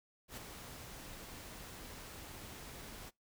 pink noise with ADSR envelope, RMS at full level -44 dBFS, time 0.28-3.11 s, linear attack 93 ms, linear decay 4 ms, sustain -6 dB, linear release 31 ms, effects noise-tail reverb RT60 0.2 s tail -25 dB re dry

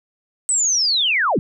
sine linear sweep, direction down, 8190 to 121.1 Hz, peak -15 dBFS, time 0.49-1.39 s, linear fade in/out 0 ms, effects none

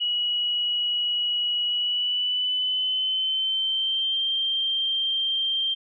sine tone with pitch glide, 2918 to 3164 Hz, F#7 to G7, -25 to +15 cents, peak -22 dBFS, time 0-5.75 s, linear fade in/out 20 ms, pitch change +140 cents, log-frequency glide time 1.66-4.22 s, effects none

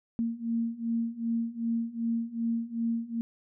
sine beating tone pair, 229.2 / 231.8 Hz, A#3 / A#3, -29 / -10 cents, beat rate 2.6 Hz, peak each -32 / -30 dBFS, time 0.19-3.21 s, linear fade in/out 0 ms, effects none

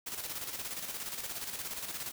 white noise with tremolo, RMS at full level -38 dBFS, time 0.06-2.12 s, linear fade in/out 10 ms, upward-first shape square, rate 17 Hz, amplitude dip 50%, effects none

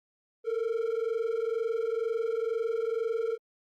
triangle tone pair together, 444.1 / 466.2 Hz, A4 / A#4, +16 / 0 cents, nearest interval minor second, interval 84 cents, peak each -27 dBFS, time 0.44-3.38 s, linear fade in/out 50 ms, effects tanh soft clip ceiling -23 dBFS + Opus 48 kbps

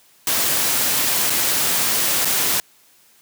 white noise with dropouts, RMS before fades -19 dBFS, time 0.27-2.6 s, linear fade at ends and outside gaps 1 ms, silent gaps 1.298-1.303 / 2.248-2.254 s, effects white hiss -54 dBFS RMS until 3.21 s + high-pass 100 Hz 12 dB/octave

